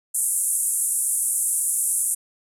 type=band-pass noise; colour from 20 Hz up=pink; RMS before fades=-23 dBFS; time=0.14-2.15 s; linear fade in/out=10 ms; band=8400 to 11000 Hz; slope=48 dB/octave; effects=none